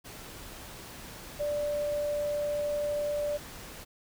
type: tone in noise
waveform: sine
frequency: 587.3 Hz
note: D5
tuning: in tune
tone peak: -28 dBFS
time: 1.39-3.38 s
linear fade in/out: 20 ms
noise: pink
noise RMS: -45 dBFS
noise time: 0.04-3.85 s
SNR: +14 dB
effects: none